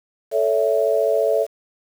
sine chord, A major, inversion none, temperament equal with one note detuned, 440 / 564.7 / 659.3 Hz, A4 / C#5 / E5, 0 / +32 / 0 cents, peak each -20 dBFS, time 0.31-1.47 s, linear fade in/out 50 ms, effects 7-bit

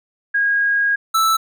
sine / square tone pair in turn, 1637 / 1318.7 Hz, G#6 / E6, -25 / 0 cents, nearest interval major third, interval 375 cents, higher first, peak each -14 dBFS, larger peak neither, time 0.34-0.96 / 1.14-1.37 s, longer first, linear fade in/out 10 ms, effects none

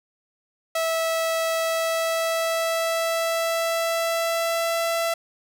sawtooth tone with pitch glide, 653 to 667.9 Hz, E5 to E5, -17 to +23 cents, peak -18 dBFS, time 0.75-5.14 s, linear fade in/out 5 ms, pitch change +40 cents, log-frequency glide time 1.57-4.81 s, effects none

